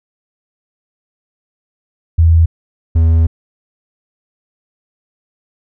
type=tone pair in turn; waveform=sine / triangle; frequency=82.41 / 81.6 Hz; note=E2 / E2; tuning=0 / -17 cents; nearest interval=unison; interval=17 cents; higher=first; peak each=-5 dBFS; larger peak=neither; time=2.18-2.46 / 2.95-3.27 s; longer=second; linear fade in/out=10 ms; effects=none